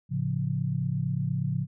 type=chord; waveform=sine; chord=A augmented; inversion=none; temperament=equal; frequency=110 / 138.59 / 174.61 Hz; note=A2 / C#3 / E#3; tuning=0 / 0 / 0 cents; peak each=-32 / -28 / -31 dBFS; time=0.09-1.67 s; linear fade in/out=50 ms; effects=none